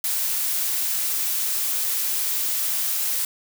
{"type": "noise", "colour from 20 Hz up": "blue", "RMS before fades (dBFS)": -24, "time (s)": [0.04, 3.25], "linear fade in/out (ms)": 2, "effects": []}